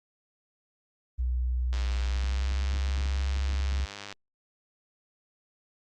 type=tone with pitch glide; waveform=sine; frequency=61.74 to 67.33 Hz; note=B1 to C#2; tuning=0 to -50 cents; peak=-25 dBFS; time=1.18-3.86 s; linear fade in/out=20 ms; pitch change=+150 cents; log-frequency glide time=2.05-2.76 s
type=click train; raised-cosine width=0.2 ms; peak=-22 dBFS; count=243; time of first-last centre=1.73-4.126 s; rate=101 Hz
effects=Opus 24 kbps